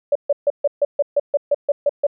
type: tone bursts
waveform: sine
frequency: 575 Hz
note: D5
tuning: 37 cents flat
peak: -12 dBFS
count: 12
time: 0.12-2.068 s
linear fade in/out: 5 ms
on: 34 ms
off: 140 ms
effects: none